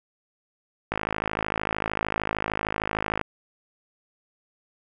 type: click train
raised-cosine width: 0.5 ms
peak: -10 dBFS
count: 123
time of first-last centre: 0.92-3.213 s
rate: 53.2 Hz
effects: none